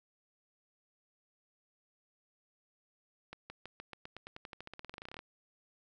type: accelerating click train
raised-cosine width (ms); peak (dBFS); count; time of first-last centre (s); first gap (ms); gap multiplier
0.3; -29; 26; 3.33-5.191; 170; 0.92
effects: none